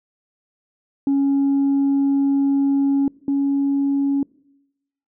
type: tone pair in turn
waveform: sine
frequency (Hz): 277.2 / 278.5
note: C#4 / C#4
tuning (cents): 0 / +8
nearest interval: unison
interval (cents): 8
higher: second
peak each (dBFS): -13 / -15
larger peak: first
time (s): 1.07-3.08 / 3.28-4.23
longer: first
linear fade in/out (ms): 2
effects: noise-tail reverb RT60 0.9 s tail -24 dB re dry + tanh soft clip ceiling -13 dBFS

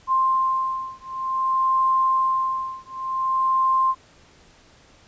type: beating tone pair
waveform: sine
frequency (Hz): 1051 / 1051.54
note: C6 / C6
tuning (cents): +7 / +8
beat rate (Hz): 0.54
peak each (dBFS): -22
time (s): 0.07-3.95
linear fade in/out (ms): 50
effects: pink hiss -53 dBFS RMS until 5.07 s + resampled to 16000 Hz

